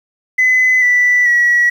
sine tone with pitch steps, 2020 / 1972.7 / 1926.6 Hz, B6 / B6 / B6, +39 / -2 / -43 cents, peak -7 dBFS, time 0.38-1.7 s, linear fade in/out 10 ms, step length 440 ms, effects tanh soft clip ceiling -5 dBFS + 7-bit

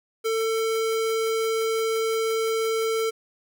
square tone, 447.1 Hz, A4, 28 cents sharp, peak -23 dBFS, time 0.24-3.11 s, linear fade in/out 20 ms, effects none

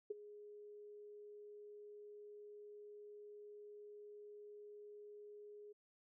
sine tone with ADSR envelope, 415.7 Hz, G#4, 2 cents sharp, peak -37 dBFS, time 0.1-5.73 s, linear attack 8 ms, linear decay 19 ms, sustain -16 dB, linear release 13 ms, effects none

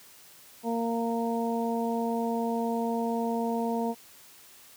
harmonic tone, 231 Hz, A#3, 16 cents flat, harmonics 1 / 2 / 3 / 4, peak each -29 / -32 / -34 / -35 dBFS, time 0.63-3.95 s, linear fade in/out 50 ms, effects white hiss -53 dBFS RMS until 4.76 s + high-pass 60 Hz 12 dB/octave

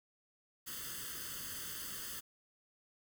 white noise with comb filter, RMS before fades -44 dBFS, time 0.66-2.21 s, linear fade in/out 20 ms, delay 0.63 ms, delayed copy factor +0.9, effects none

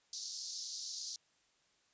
pink band-pass noise, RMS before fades -44 dBFS, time 0.13-1.16 s, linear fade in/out 2 ms, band 4300 to 6700 Hz, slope 48 dB/octave, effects white hiss -73 dBFS RMS until 1.93 s + resampled to 16000 Hz

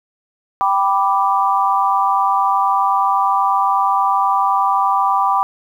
sine chord, G major, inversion none, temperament equal, 784 / 987.8 / 1174.7 Hz, G5 / B5 / D6, 0 / 0 / 0 cents, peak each -17 dBFS, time 0.61-5.43 s, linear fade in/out 0 ms, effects 8-bit

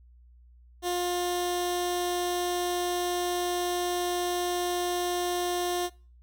15% pulse tone with notch filter, 354.5 Hz, F4, 26 cents sharp, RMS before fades -29 dBFS, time 0.82-5.9 s, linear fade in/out 50 ms, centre 1300 Hz, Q 1.2, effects noise-tail reverb RT60 0.4 s tail -24 dB re dry + added 60 Hz sine -52 dBFS peak until 6.22 s

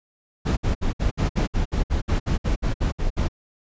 brown noise bursts, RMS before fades -21 dBFS, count 16, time 0.45-3.285 s, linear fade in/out 20 ms, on 120 ms, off 61 ms, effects resampled to 16000 Hz

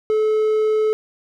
triangle tone, 432.2 Hz, A4, 31 cents flat, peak -13 dBFS, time 0.1-0.93 s, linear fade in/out 0 ms, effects none

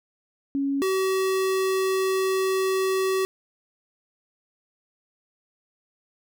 sine / square tone pair in turn, 277.2 / 380.3 Hz, C#4 / F#4, 0 / +48 cents, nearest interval perfect fourth, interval 548 cents, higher second, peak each -22 dBFS, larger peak neither, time 0.55-0.82 / 0.82-3.25 s, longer second, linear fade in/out 0 ms, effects none

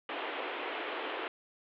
pink band-pass noise, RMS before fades -38 dBFS, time 0.09-1.28 s, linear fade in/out 2 ms, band 310 to 3300 Hz, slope 48 dB/octave, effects none

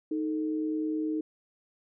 sine tone pair together, 311.1 / 440.4 Hz, D#4 / A4, 0 / +2 cents, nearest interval tritone, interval 602 cents, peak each -28 / -37 dBFS, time 0.11-1.21 s, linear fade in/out 5 ms, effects none

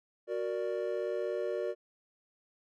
triangle chord, Gb augmented, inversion none, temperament equal, 370 / 466.2 / 587.3 Hz, Gb4 / Bb4 / D5, 0 / 0 / 0 cents, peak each -34 dBFS, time 0.27-1.75 s, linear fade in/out 50 ms, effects none

